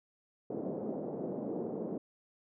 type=band-pass noise; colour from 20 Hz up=pink; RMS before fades=-38 dBFS; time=0.5-1.98 s; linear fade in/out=5 ms; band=200 to 570 Hz; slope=24 dB/octave; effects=none